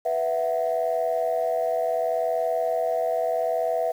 sine chord, B suspended fourth, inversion none, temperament equal, 493.9 / 659.3 / 740 Hz, B4 / E5 / F#5, 0 / 0 / 0 cents, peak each -27 / -23 / -28 dBFS, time 0.05-3.92 s, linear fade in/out 10 ms, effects tanh soft clip ceiling -15 dBFS + 8-bit

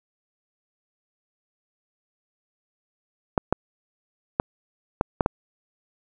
clicks, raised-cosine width 1 ms, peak -5 dBFS, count 6, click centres 3.378 / 3.526 / 4.399 / 5.011 / 5.208 / 5.261 s, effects none

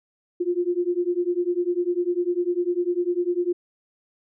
sine beating tone pair, 347.8 / 357.8 Hz, F4 / F4, -7 / +42 cents, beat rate 10 Hz, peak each -24 dBFS, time 0.4-3.53 s, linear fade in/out 10 ms, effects none

